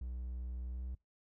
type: tone with pitch glide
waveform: triangle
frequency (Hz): 61.74 to 62.96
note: B1 to B1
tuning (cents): 0 to +34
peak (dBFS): -37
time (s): 0.01-0.95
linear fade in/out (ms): 5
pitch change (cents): +34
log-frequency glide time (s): 0.7-0.83
effects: noise-tail reverb RT60 0.2 s tail -24 dB re dry